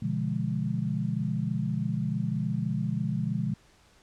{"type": "chord", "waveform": "sine", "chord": "B diminished seventh", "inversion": "none", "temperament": "equal with one note detuned", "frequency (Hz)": [123.47, 146.83, 172.91, 207.7], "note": ["B2", "D3", "F3", "Ab3"], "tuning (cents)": [0, 0, -17, 0], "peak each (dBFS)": -32, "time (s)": [0.02, 3.54], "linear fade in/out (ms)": 5, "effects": ["pink hiss -60 dBFS RMS until 4.02 s", "low-pass 8000 Hz 12 dB/octave"]}